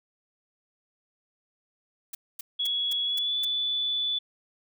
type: noise bursts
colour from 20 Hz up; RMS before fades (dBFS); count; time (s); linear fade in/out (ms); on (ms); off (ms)
blue; -36; 6; 2.13-3.45; 5; 20; 240
type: tone with pitch glide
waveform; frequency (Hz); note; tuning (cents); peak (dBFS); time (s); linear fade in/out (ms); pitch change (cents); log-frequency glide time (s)
sine; 3358 to 3474; G#7 to A7; +18 to -23; -25; 2.59-4.19; 10; +59; 3.04-3.37
effects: none